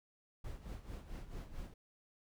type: noise with tremolo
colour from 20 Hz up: brown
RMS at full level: -44 dBFS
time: 0.44-1.74 s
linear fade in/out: 5 ms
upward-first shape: sine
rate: 4.5 Hz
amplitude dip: 70%
effects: none